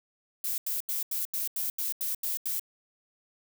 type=noise bursts; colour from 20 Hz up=violet; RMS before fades=-31 dBFS; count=10; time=0.44-2.596 s; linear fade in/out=2 ms; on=140 ms; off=84 ms; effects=none